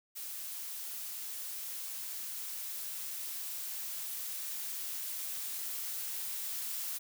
blue noise with level ramp, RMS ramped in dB -42 to -38 dBFS, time 0.15-6.99 s, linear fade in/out 20 ms, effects none

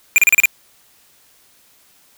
square tone bursts, 2400 Hz, D7, 37 cents sharp, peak -8 dBFS, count 6, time 0.16-0.456 s, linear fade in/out 0 ms, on 21 ms, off 34 ms, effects white hiss -53 dBFS RMS until 2.17 s

